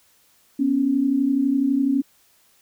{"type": "tone pair together", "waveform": "sine", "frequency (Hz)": [245.2, 277.2], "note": ["B3", "C#4"], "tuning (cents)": [-12, 0], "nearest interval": "major second", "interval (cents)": 212, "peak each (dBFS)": [-23, -18], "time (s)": [0.59, 2.02], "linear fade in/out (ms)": 10, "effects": ["white hiss -59 dBFS RMS until 2.61 s"]}